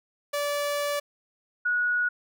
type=tone pair in turn; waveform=sawtooth / sine; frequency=579 / 1459 Hz; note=D5 / F#6; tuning=-25 / -25 cents; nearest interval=octave + major third; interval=1600 cents; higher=second; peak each=-22 dBFS; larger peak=neither; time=0.33-1 / 1.65-2.09 s; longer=first; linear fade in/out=10 ms; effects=none